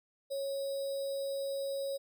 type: tone with sample-and-hold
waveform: sine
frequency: 550 Hz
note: C#5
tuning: 14 cents flat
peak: -33 dBFS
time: 0.3-1.98 s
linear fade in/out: 20 ms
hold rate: 4410 Hz
effects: none